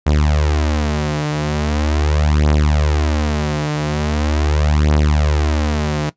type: beating tone pair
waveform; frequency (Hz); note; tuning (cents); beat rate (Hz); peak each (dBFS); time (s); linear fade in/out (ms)
sawtooth; 74.7 / 75.11; D2 / D2; +30 / +39; 0.41; -13; 0.06-6.1; 10
effects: noise-tail reverb RT60 0.1 s tail -18 dB re dry + resampled to 16000 Hz